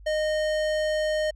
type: tone with tanh clipping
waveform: sine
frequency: 616 Hz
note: D#5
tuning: 17 cents flat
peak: -25 dBFS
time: 0.06-1.31 s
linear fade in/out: 10 ms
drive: 18 dB
effects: added 50 Hz sine -44 dBFS peak until 1.35 s